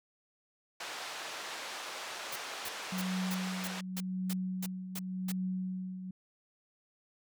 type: band-pass noise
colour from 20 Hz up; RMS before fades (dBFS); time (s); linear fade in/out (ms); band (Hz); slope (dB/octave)
pink; -42; 0.8-3.81; 5; 690 to 6300; 12
type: noise bursts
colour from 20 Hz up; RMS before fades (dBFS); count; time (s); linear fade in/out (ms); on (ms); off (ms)
white; -40; 10; 2.32-5.32; 5; 39; 290
type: tone with tremolo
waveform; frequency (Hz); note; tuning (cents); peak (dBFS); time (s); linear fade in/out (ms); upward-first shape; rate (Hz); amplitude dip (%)
sine; 185.5; F#3; +5; -31; 2.92-6.11; 5; triangle; 0.89; 65
effects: none